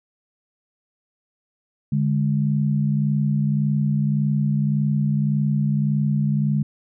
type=tone pair together; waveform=sine; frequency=145.94 / 207.7 Hz; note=D3 / G#3; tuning=-11 / 0 cents; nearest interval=tritone; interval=611 cents; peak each=-19 / -22 dBFS; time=1.92-6.63 s; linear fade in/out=5 ms; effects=none